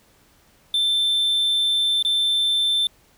triangle tone with dropouts, 3550 Hz, A7, 15 cents sharp, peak -16 dBFS, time 0.74-2.87 s, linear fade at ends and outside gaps 2 ms, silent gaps 2.026-2.049 s, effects pink hiss -57 dBFS RMS until 3.17 s

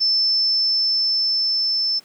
sine tone with level ramp, 5290 Hz, E8, 5 cents sharp, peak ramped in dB -15 to -18 dBFS, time 0-2 s, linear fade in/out 20 ms, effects pink hiss -52 dBFS RMS until 2.04 s + high-pass 200 Hz 12 dB/octave

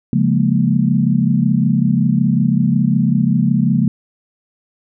sine chord, Bb minor seventh, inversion first, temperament equal, 138.59 / 174.61 / 207.7 / 233.1 Hz, Db3 / F3 / Ab3 / Bb3, 0 / 0 / 0 / 0 cents, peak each -17 dBFS, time 0.13-3.88 s, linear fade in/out 2 ms, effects none

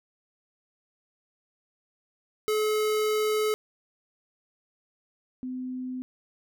square / sine tone pair in turn, 428.6 / 254.8 Hz, A4 / C4, -45 / -46 cents, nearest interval major sixth, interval 901 cents, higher first, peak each -24 / -31 dBFS, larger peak first, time 2.48-3.54 / 5.43-6.02 s, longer first, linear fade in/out 0 ms, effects none

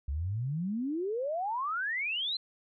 sine exponential sweep, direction up, 65.7 to 4186 Hz, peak -30 dBFS, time 0.08-2.37 s, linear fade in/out 5 ms, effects none

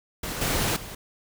pink noise with level steps, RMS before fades -32 / -25 / -39 dBFS, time 0.23-0.95 s, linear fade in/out 5 ms, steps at 0.41 / 0.76 s, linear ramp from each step 5 ms, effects none

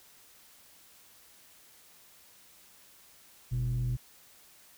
sine tone pair together, 46.62 / 123.47 Hz, F#1 / B2, +14 / 0 cents, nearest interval octave + perfect fourth, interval 1686 cents, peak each -32 / -27 dBFS, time 3.51-3.97 s, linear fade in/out 20 ms, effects tanh soft clip ceiling -25 dBFS + white hiss -58 dBFS RMS until 4.77 s

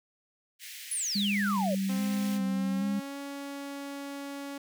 pink high-pass noise, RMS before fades -44 dBFS, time 0.59-2.4 s, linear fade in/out 50 ms, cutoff 1800 Hz, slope 48 dB/octave
sine exponential sweep, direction down, 11000 to 523.3 Hz, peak -29 dBFS, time 0.91-1.75 s, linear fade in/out 5 ms
sine tone with vibrato, 197.9 Hz, G3, 17 cents sharp, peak -27 dBFS, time 1.15-3 s, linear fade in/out 10 ms, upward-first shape square, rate 1.2 Hz, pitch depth 38 cents each way
sawtooth tone with pitch glide, 261.6 to 280.4 Hz, C4 to C#4, 0 to +20 cents, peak -33 dBFS, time 1.89-4.58 s, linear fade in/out 5 ms, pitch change +120 cents, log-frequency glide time 2.42-3.18 s
effects none

